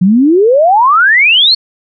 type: exponential sweep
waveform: sine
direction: up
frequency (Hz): 173.5 to 4435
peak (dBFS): -4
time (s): 0.01-1.55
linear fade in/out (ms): 10
effects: none